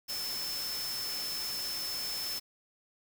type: tone in noise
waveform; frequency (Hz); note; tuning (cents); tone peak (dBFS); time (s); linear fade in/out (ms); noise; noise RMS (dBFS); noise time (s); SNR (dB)
sine; 5274; E8; 0; -35; 0.08-2.4; 20; white; -40; 0.08-2.4; +2
effects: none